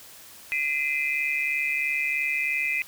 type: tone cluster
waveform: sine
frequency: 2048 / 2407 / 2550 Hz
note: C7 / D7 / D#7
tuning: -38 / +42 / +42 cents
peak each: -28 dBFS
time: 0.52-2.82 s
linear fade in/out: 0 ms
effects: white hiss -47 dBFS RMS until 2.87 s